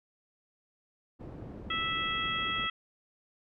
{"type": "low-pass noise", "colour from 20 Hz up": "white", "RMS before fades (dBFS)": -44, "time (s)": [1.19, 2.68], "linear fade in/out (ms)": 20, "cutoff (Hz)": 310, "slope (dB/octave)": 12}
{"type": "harmonic tone", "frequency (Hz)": 657, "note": "E5", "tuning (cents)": -6, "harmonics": [2, 3, 4, 5], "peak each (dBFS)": [-34, -36, -38, -34], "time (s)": [1.7, 2.7], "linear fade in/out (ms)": 5}
{"effects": []}